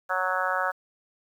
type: harmonic tone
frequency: 185 Hz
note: F#3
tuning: in tune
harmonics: 3 / 4 / 5 / 6 / 7 / 8 / 9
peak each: -32 / -32 / -33 / -33 / -30 / -30 / -33 dBFS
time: 0.09-0.72 s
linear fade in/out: 20 ms
effects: 9-bit